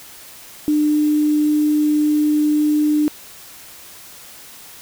sine tone with quantisation, 300.3 Hz, D4, 39 cents sharp, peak -13 dBFS, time 0.68-3.08 s, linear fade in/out 0 ms, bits 6, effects white hiss -40 dBFS RMS until 4.81 s

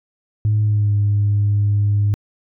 sine tone with pitch glide, 106.3 to 102.62 Hz, G#2 to G#2, +41 to -20 cents, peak -12 dBFS, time 0.45-2.14 s, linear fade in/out 0 ms, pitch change -61 cents, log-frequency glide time 0.62-0.94 s, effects tanh soft clip ceiling -10 dBFS

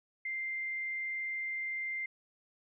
sine tone, 2093 Hz, C7, in tune, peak -34 dBFS, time 0.25-2.06 s, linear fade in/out 5 ms, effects none

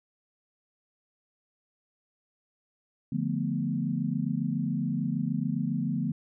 sine chord, B half-diminished seventh, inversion first, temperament equal, 146.83 / 174.61 / 220 / 246.9 Hz, D3 / F3 / A3 / B3, 0 / 0 / 0 / 0 cents, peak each -32 dBFS, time 3.12-6.12 s, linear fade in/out 5 ms, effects none

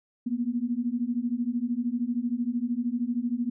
sine beating tone pair, 233.1 / 246.1 Hz, A#3 / B3, 0 / -6 cents, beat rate 13 Hz, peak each -29 / -28 dBFS, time 0.26-3.5 s, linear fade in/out 10 ms, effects none

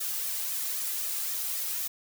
blue noise with flanger, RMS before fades -32 dBFS, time 0-1.88 s, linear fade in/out 10 ms, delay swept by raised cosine 1.6 to 2.5 ms, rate 3.8 Hz, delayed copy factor +0.65, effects none

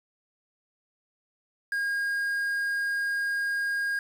triangle tone with quantisation, 1625 Hz, G#6, 38 cents flat, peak -24 dBFS, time 1.72-3.99 s, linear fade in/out 2 ms, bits 8, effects none

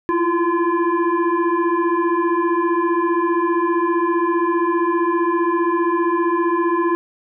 sine tone with frequency modulation, 348.1 Hz, F4, 6 cents flat, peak -15 dBFS, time 0.09-6.95 s, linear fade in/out 0 ms, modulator 681 Hz, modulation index 1.3, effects none

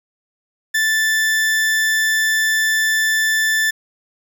40% pulse tone, 1760 Hz, A6, in tune, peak -14 dBFS, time 0.74-3.71 s, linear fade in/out 10 ms, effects none

